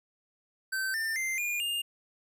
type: tone with pitch steps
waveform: square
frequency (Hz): 1545 / 1795.4 / 2086 / 2424 / 2817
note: G6 / A6 / C7 / D#7 / F7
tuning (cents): -26 / +34 / -6 / -46 / +14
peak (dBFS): -30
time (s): 0.72-1.82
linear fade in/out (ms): 10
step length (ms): 220
effects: none